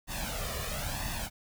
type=noise with flanger; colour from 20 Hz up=pink; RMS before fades=-35 dBFS; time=0.07-1.3 s; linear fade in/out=50 ms; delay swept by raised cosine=1.1 to 1.71 ms; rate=1 Hz; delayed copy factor=+0.75; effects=none